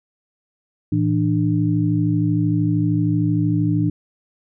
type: tone cluster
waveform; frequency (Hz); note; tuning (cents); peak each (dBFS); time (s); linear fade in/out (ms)
sine; 111.7 / 164.7 / 297.8; A2 / E3 / D4; +27 / -1 / +24; -20; 0.92-3.9; 5
effects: none